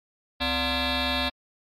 sine tone with frequency modulation, 1700 Hz, G#6, 40 cents sharp, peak -21 dBFS, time 0.4-1.3 s, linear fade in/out 20 ms, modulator 326 Hz, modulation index 7.5, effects tanh soft clip ceiling -21 dBFS + MP3 64 kbps

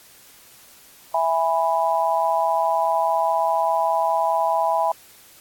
sine chord, E major, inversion none, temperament just, 659.3 / 824.1 / 988.9 Hz, E5 / G#5 / B5, 0 / -14 / +2 cents, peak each -22 dBFS, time 1.14-4.92 s, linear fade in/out 5 ms, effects white hiss -49 dBFS RMS until 5.4 s + AAC 64 kbps

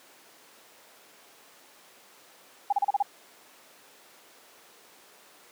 sine tone bursts, 809 Hz, G#5, 46 cents flat, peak -20 dBFS, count 6, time 2.7-3.026 s, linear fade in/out 5 ms, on 26 ms, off 34 ms, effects pink hiss -54 dBFS RMS until 5.51 s + high-pass 400 Hz 12 dB/octave

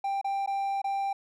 triangle tone with dropouts, 789 Hz, G5, 11 cents sharp, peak -25 dBFS, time 0.04-1.13 s, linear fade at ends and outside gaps 5 ms, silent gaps 0.214-0.244 / 0.462-0.474 / 0.818-0.842 s, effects none

